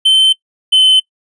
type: tone pair in turn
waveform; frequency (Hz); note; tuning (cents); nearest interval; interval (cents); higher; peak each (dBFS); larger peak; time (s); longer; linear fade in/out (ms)
triangle; 3085 / 3055; G7 / G7; -28 / -45; unison; 17; first; -4; neither; 0.05-0.33 / 0.72-1; neither; 10
effects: noise-tail reverb RT60 0.1 s tail -22 dB re dry + resampled to 22050 Hz